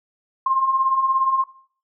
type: beating tone pair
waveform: sine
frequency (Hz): 1046.5 / 1063.5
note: C6 / C6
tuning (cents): 0 / +28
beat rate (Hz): 17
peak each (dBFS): -25 / -17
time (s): 0.46-1.44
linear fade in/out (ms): 5
effects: noise-tail reverb RT60 0.5 s tail -18 dB re dry